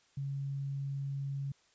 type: tone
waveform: sine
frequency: 138.59 Hz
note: C#3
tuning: in tune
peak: -34 dBFS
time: 0.17-1.52 s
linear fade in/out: 5 ms
effects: white hiss -68 dBFS RMS until 1.74 s + resampled to 16000 Hz